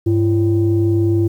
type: tone pair together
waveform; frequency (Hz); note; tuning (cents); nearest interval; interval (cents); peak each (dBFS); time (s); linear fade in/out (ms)
sine; 101.54 / 338.1; G#2 / E4; -39 / +44; octave + major sixth; 2083; -14; 0.06-1.28; 10
effects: tanh soft clip ceiling -6 dBFS + 8-bit